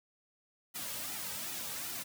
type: noise with flanger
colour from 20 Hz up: white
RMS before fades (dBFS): -40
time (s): 0.74-2.04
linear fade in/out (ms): 20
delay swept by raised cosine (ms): 1.8 to 2.9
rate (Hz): 2.6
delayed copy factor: -0.7
effects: none